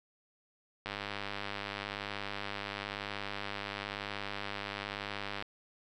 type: click train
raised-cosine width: 0.3 ms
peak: -21 dBFS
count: 462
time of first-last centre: 0.86-5.424 s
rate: 101 Hz
effects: none